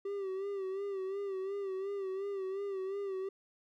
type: tone with vibrato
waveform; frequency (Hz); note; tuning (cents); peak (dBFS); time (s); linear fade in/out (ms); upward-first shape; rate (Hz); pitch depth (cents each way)
triangle; 390; G4; -9; -33; 0.05-3.29; 5; sine; 2.8; 61
effects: none